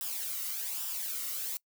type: noise with flanger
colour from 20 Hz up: blue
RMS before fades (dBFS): -36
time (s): 0.01-1.57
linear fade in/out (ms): 0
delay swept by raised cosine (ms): 0.46 to 1.22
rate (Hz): 1.2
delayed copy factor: -0.6
effects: noise-tail reverb RT60 0.1 s tail -24 dB re dry